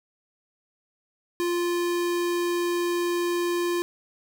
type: tone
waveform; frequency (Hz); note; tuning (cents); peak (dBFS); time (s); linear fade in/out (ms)
square; 348.5; F4; -4; -24; 1.4-3.82; 0
effects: none